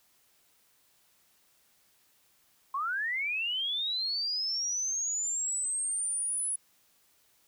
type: linear sweep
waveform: sine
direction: up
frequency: 1050 to 10310 Hz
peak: -29 dBFS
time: 2.74-6.56 s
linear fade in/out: 5 ms
effects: white hiss -67 dBFS RMS until 7.47 s